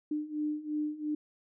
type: beating tone pair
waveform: sine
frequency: 299.5 / 302.4 Hz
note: D4 / D#4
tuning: +34 / -49 cents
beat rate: 2.9 Hz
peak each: -36 / -33 dBFS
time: 0.11-1.15 s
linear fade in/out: 5 ms
effects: none